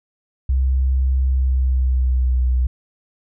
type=tone with pitch glide; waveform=sine; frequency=65.41 to 62.64 Hz; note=C2 to B1; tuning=0 to +25 cents; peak=-14 dBFS; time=0.49-2.67 s; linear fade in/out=5 ms; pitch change=-75 cents; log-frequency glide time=1.27-2.44 s; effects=none